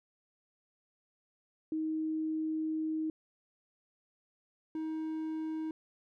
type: tone pair in turn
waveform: sine / triangle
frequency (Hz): 314.8 / 316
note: D#4 / D#4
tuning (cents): +20 / +27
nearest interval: unison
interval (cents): 7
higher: second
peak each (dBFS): -31 / -32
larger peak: first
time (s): 1.72-3.1 / 4.75-5.71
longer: first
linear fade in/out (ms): 2
effects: none